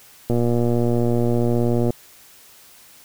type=click train; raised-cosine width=2 ms; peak=-8 dBFS; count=192; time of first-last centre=0.3-1.905 s; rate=119 Hz; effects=white hiss -48 dBFS RMS until 3.04 s